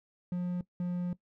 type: tone pair in turn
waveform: triangle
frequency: 178.1 / 177.46 Hz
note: F3 / F3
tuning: +34 / +28 cents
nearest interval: unison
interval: 6 cents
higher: first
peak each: -28 dBFS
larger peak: neither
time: 0.32-0.61 / 0.8-1.13 s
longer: second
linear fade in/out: 2 ms
effects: noise-tail reverb RT60 0.1 s tail -18 dB re dry